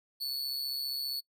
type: tone with amplitude modulation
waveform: 45% pulse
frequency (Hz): 4435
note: C#8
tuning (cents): 0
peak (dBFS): -29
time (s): 0.2-1.21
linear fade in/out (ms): 20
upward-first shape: sine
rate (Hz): 135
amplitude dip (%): 65
effects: noise-tail reverb RT60 0.1 s tail -24 dB re dry